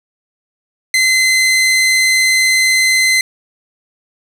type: tone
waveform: sawtooth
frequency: 2056 Hz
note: C7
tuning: 31 cents flat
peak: -6 dBFS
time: 0.94-3.21 s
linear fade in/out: 2 ms
effects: low-pass 12000 Hz 12 dB/octave + 7-bit